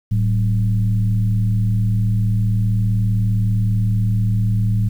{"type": "tone with frequency modulation", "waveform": "sine", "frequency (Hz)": 108.1, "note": "A2", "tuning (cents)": -30, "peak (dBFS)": -14, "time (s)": [0.11, 4.89], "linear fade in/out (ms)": 10, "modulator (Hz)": 80.4, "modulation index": 0.63, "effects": ["8-bit"]}